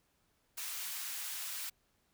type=high-pass noise; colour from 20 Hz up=white; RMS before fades=-41 dBFS; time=0.57-1.7 s; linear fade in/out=10 ms; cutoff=1200 Hz; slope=12 dB/octave; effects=pink hiss -75 dBFS RMS until 2.13 s